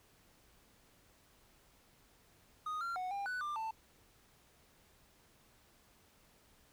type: tone with pitch steps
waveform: triangle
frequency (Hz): 1242 / 1377 / 737 / 800 / 1489 / 1190 / 888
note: D#6 / F6 / F#5 / G5 / F#6 / D6 / A5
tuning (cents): -3 / -25 / -7 / +35 / +11 / +22 / +16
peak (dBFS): -35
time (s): 2.66-3.71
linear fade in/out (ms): 5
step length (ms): 150
effects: pink hiss -67 dBFS RMS until 6.72 s